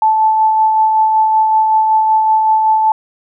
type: tone with tremolo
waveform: sine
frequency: 874 Hz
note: A5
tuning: 12 cents flat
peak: -7 dBFS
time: 0.02-2.92 s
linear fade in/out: 2 ms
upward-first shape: sine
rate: 5.3 Hz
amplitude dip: 30%
effects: none